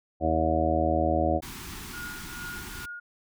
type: harmonic tone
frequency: 80 Hz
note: D#2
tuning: 49 cents sharp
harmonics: 1 / 2 / 3 / 4 / 5 / 6 / 7 / 8 / 9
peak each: -29 / -36 / -33 / -29 / -36 / -39 / -29 / -30 / -28 dBFS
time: 0.2-1.41 s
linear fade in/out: 50 ms
type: band-stop noise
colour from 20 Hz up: pink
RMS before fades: -40 dBFS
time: 1.42-2.86 s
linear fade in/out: 10 ms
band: 390 to 840 Hz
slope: 48 dB/octave
type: tone with tremolo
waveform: sine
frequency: 1431 Hz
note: F6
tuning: 42 cents sharp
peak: -35 dBFS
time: 1.93-3 s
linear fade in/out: 10 ms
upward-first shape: triangle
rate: 2.3 Hz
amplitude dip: 85%
effects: none